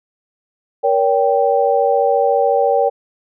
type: chord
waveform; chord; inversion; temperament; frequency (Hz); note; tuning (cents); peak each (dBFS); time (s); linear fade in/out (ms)
sine; G diminished; first; just; 470.4 / 564.5 / 784; Bb4 / Db5 / G5; +16 / +31 / 0; -16; 0.83-2.9; 20
effects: none